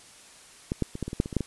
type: clicks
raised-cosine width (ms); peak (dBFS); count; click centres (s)
3; -14 / -11 / -21 / -16 / -20 / -20 / -8 / -21 / -22 / -10 / -15; 11; 0.719 / 0.823 / 0.954 / 1.027 / 1.08 / 1.131 / 1.201 / 1.259 / 1.328 / 1.367 / 1.407
effects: white hiss -51 dBFS RMS until 1.46 s + resampled to 24000 Hz